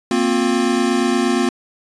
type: chord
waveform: square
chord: Bb suspended second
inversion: none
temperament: equal with one note detuned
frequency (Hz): 233.1 / 261.6 / 355.3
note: Bb3 / C4 / F4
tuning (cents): 0 / 0 / +30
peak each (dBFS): -20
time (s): 0.11-1.49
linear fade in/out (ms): 2
effects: resampled to 22050 Hz